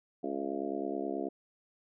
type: harmonic tone with a mistuned harmonic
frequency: 69.3 Hz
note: C#2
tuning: in tune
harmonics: 3 / 4 / 5 / 6 / 7 / 8 / 9 / 10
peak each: -44 / -38 / -38 / -39 / -46 / -48 / -44 / -41 dBFS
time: 0.23-1.29 s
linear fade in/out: 10 ms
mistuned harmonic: 10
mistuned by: -20 cents
effects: none